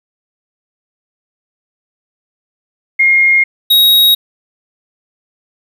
sine / square tone pair in turn, 2136 / 3792 Hz, C7 / A#7, +35 / +29 cents, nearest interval minor seventh, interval 994 cents, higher second, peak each -6 dBFS, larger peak neither, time 2.99-3.44 / 3.7-4.15 s, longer neither, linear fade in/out 10 ms, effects 8-bit

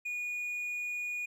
triangle tone, 2451 Hz, D#7, 27 cents flat, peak -32 dBFS, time 0.05-1.26 s, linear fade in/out 10 ms, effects none

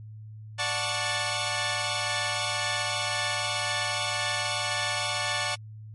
10% pulse chord, D major seventh, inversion none, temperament equal with one note detuned, 587.3 / 730.2 / 880 / 1108.7 Hz, D5 / F#5 / A5 / C#6, 0 / -23 / 0 / 0 cents, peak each -24 dBFS, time 0.58-5.56 s, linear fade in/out 20 ms, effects added 108 Hz sine -40 dBFS peak until 5.94 s + MP3 48 kbps

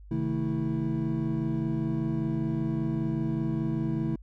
triangle tone cluster, 133 / 158.1 / 221.6 / 326.2 Hz, C3 / D#3 / A3 / E4, +29 / +28 / +13 / -18 cents, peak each -30 dBFS, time 0.11-4.16 s, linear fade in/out 5 ms, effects added 50 Hz sine -45 dBFS peak until 4.22 s

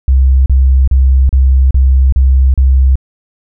sine tone bursts, 65.8 Hz, C2, 10 cents sharp, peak -4 dBFS, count 7, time 0.08-2.956 s, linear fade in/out 0 ms, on 380 ms, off 36 ms, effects none

